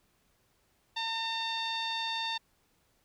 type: tone with low-pass filter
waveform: sawtooth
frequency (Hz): 906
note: A#5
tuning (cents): -50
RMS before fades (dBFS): -34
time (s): 0.96-2.38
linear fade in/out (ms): 10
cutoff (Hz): 4000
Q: 9.1
effects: pink hiss -71 dBFS RMS until 3.04 s